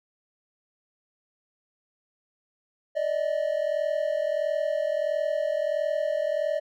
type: tone pair together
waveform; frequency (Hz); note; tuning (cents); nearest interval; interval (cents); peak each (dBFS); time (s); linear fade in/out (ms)
triangle; 586 / 627.5; D5 / D#5; -4 / +15; minor second; 119; -25; 2.95-6.6; 20
effects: none